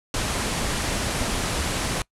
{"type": "low-pass noise", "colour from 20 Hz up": "pink", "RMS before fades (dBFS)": -26, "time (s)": [0.14, 2.02], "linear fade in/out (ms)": 2, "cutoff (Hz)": 11000, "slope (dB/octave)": 48, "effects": ["noise-tail reverb RT60 0.1 s tail -23 dB re dry"]}